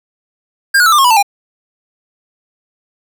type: tone with pitch steps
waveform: square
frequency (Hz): 1605 / 1454.9 / 1318.8 / 1195.5 / 1083.7 / 982.3 / 890.4 / 807.1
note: G6 / F#6 / E6 / D6 / C#6 / B5 / A5 / G#5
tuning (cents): +40 / -30 / 0 / +30 / -40 / -10 / +20 / -50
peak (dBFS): -7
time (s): 0.74-1.228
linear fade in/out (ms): 10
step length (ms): 61
effects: none